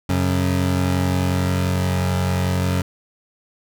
25% pulse tone pair together, 91.3 / 136.8 Hz, F#2 / C#3, -23 / -23 cents, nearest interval perfect fifth, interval 700 cents, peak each -15 / -20 dBFS, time 0.09-2.82 s, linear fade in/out 5 ms, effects none

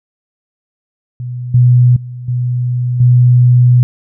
sine tone with level steps, 123.47 Hz, B2, in tune, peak -19 / -4 / -23 / -12 / -4 dBFS, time 1.2-3.83 s, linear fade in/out 0 ms, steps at 1.54 / 1.96 / 2.28 / 3 s, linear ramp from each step 5 ms, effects none

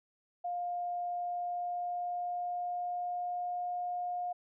sine tone with pitch glide, 706 to 713 Hz, F5 to F5, +19 to +36 cents, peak -33 dBFS, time 0.44-4.33 s, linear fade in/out 10 ms, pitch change +17 cents, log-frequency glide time 1.06-3.66 s, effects none

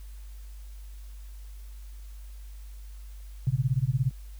sine tone with tremolo, 129.7 Hz, C3, 15 cents flat, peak -19 dBFS, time 3.47-4.11 s, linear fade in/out 0 ms, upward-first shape sine, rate 17 Hz, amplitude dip 100%, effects added 50 Hz sine -40 dBFS peak until 4.39 s + white hiss -59 dBFS RMS until 4.39 s

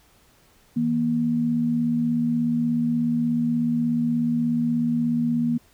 sine tone pair together, 161.3 / 237.9 Hz, E3 / A#3, -37 / +35 cents, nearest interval perfect fifth, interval 672 cents, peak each -28 / -20 dBFS, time 0.76-5.58 s, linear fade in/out 10 ms, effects pink hiss -58 dBFS RMS until 5.73 s

